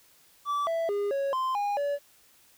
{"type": "tone with pitch steps", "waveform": "triangle", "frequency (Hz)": [1157, 662, 406.9, 553, 1040, 816, 572], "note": ["D6", "E5", "G#4", "C#5", "C6", "G#5", "D5"], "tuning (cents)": [-26, 7, -35, -4, -11, -31, -46], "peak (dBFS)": -24, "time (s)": [0.45, 1.99], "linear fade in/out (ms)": 50, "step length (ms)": 220, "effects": ["white hiss -60 dBFS RMS until 2.57 s"]}